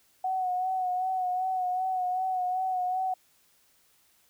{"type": "tone with vibrato", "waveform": "sine", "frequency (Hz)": 740, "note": "F#5", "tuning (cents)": 0, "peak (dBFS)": -26, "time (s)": [0.24, 3.14], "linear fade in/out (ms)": 5, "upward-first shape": "sine", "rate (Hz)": 2.6, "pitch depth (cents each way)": 36, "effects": ["white hiss -65 dBFS RMS until 4.29 s"]}